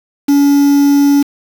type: tone with quantisation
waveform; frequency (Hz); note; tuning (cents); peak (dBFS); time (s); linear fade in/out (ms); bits
triangle; 283.7; C#4; +40; -4; 0.28-1.23; 10; 4
effects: none

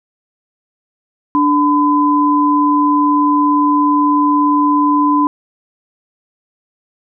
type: tone pair together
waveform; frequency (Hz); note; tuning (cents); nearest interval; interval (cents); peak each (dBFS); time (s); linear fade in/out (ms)
sine; 293.7 / 1010.4; D4 / B5; 0 / +39; octave + major sixth; 2139; -12; 1.35-5.27; 0
effects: none

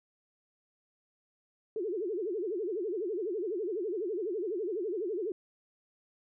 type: tone with vibrato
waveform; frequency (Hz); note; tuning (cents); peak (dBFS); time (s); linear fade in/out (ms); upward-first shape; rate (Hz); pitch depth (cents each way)
sine; 392; G4; 0; -31; 1.76-5.32; 2; sine; 12; 250
effects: none

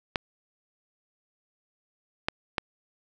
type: clicks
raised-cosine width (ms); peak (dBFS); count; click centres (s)
0.3; -9; 3; 0.158 / 2.285 / 2.582
effects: none

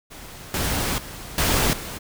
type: noise with level steps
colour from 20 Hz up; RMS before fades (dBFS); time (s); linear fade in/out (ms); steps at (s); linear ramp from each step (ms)
pink; -40 / -24 / -37 / -20 / -33; 0.1-1.99; 20; 0.54 / 0.98 / 1.38 / 1.73; 2
effects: none

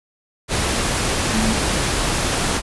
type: tone in noise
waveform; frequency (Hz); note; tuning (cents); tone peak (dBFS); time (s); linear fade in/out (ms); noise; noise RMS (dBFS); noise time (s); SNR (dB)
sine; 220; A3; 0; -19; 1.31-1.56; 50; pink; -20; 0.48-2.62; -2
effects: resampled to 24000 Hz

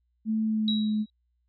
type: tone with pitch glide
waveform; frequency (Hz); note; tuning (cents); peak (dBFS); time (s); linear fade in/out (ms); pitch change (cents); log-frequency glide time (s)
sine; 219.3 to 213.8; A3 to A3; -6 to -49; -23; 0.25-1.06; 50; -43; 0.44-0.79
type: tone with exponential decay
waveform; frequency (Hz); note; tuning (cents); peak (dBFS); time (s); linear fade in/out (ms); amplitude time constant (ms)
sine; 3861; B7; -40; -24; 0.68-1.1; 1; 90
effects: added 60 Hz sine -69 dBFS peak until 1.48 s + MP3 48 kbps

